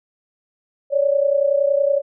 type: tone pair together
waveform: sine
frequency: 555.3 / 586 Hz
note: C#5 / D5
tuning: +3 / -4 cents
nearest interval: minor second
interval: 93 cents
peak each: -16 / -19 dBFS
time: 0.9-2.02 s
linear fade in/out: 50 ms
effects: none